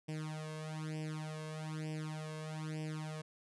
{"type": "tone with flanger", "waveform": "sawtooth", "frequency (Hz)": 155.56, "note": "D#3", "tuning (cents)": 0, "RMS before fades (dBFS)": -42, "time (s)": [0.08, 3.22], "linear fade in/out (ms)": 10, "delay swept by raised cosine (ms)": [0.37, 1.87], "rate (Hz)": 1.1, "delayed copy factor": 0.95, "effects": ["resampled to 24000 Hz"]}